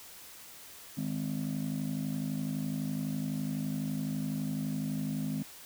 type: chord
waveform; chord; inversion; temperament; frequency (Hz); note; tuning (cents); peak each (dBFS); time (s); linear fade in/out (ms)
sine; Ab major; second; just; 155.74 / 207.7 / 259.6; Eb3 / Ab3 / C4; +2 / 0 / -13; -34; 0.97-5.43; 10
effects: tanh soft clip ceiling -27 dBFS + white hiss -50 dBFS RMS until 5.65 s